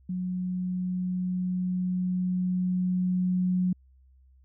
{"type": "tone with level ramp", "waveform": "sine", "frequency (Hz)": 182.3, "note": "F#3", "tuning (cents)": -25, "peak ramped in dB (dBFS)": [-28, -22], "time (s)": [0.09, 3.73], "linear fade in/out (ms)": 5, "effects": ["added 65 Hz sine -55 dBFS peak until 4.44 s"]}